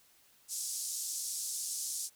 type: band-pass noise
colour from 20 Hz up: white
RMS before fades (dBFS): -38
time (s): 0.48-2.1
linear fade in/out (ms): 50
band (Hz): 5300 to 10000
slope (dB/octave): 24
effects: white hiss -65 dBFS RMS until 2.15 s